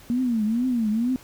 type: tone with vibrato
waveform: sine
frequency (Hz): 233.1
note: A#3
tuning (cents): 0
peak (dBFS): -20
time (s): 0.1-1.16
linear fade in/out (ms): 0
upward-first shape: triangle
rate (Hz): 2.2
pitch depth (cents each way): 200
effects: pink hiss -49 dBFS RMS until 1.23 s

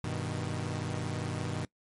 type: chord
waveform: sawtooth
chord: G augmented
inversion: none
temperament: equal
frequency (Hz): 98 / 123.47 / 155.56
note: G2 / B2 / D#3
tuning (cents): 0 / 0 / 0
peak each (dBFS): -33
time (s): 0.04-1.65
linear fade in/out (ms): 0
effects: noise-tail reverb RT60 0.1 s tail -22 dB re dry + MP3 48 kbps

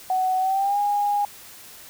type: tone with pitch glide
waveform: sine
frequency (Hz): 747 to 819.3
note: F#5 to G#5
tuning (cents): +16 to -24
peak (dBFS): -19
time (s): 0.1-1.25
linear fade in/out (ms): 2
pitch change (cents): +160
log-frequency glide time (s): 0.39-0.79
effects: white hiss -44 dBFS RMS until 1.89 s

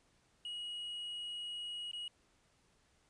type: tone with dropouts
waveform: triangle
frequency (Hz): 2900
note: F#7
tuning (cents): -35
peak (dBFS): -39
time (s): 0.45-2.08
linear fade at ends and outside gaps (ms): 2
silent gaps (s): 1.914-1.932
effects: pink hiss -72 dBFS RMS until 3.09 s + resampled to 22050 Hz

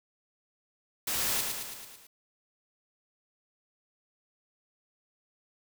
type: noise with echo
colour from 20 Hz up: white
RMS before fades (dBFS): -31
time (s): 1.07-1.41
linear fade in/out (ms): 5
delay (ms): 110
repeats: 6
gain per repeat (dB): -4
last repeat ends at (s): 2.07
effects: none

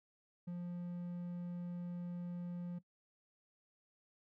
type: tone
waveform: triangle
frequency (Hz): 175.5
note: F3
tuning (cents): +9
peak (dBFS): -38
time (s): 0.47-2.79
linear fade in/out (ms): 10
effects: noise-tail reverb RT60 0.1 s tail -17 dB re dry

